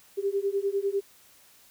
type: beating tone pair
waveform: sine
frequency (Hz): 392 / 402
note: G4 / G4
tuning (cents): 0 / +44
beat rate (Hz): 10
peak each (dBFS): -28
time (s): 0.17-1.01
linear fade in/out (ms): 20
effects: white hiss -57 dBFS RMS until 1.7 s